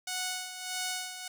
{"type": "tone with tremolo", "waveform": "5% pulse", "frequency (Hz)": 737, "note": "F#5", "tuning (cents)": -7, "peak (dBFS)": -20, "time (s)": [0.07, 1.28], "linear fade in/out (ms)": 5, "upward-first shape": "sine", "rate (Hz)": 1.6, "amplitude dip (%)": 65, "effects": []}